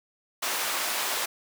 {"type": "high-pass noise", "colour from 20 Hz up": "pink", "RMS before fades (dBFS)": -29, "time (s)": [0.42, 1.26], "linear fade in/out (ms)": 10, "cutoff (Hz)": 720, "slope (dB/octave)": 12, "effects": []}